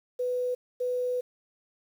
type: tone pair in turn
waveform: sine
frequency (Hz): 497.5 / 497.5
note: B4 / B4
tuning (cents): +13 / +13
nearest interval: unison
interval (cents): 0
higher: neither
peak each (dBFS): -26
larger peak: neither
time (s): 0.19-0.55 / 0.8-1.21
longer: second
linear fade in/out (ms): 10
effects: 9-bit